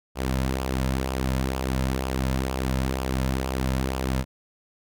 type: tone with flanger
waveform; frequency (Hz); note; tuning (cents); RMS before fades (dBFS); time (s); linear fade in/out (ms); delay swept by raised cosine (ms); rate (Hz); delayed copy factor
sawtooth; 65.4; C2; 0; -26; 0.15-4.25; 50; 0.49 to 2.69; 2.1; -0.5
effects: none